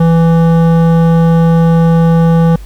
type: tone with hard clipping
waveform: sine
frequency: 165.8 Hz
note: E3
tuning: 10 cents sharp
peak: -7 dBFS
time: 0-2.56 s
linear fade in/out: 5 ms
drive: 13 dB
effects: added 50 Hz sine -26 dBFS peak until 2.65 s + pink hiss -42 dBFS RMS until 2.65 s